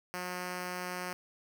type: tone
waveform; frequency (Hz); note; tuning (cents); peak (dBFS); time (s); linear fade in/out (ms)
5% pulse; 180.4; F#3; -44; -25; 0.14-1.13; 0
effects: none